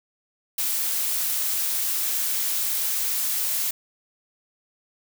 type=noise; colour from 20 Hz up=blue; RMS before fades=-25 dBFS; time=0.58-3.71 s; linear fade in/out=5 ms; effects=none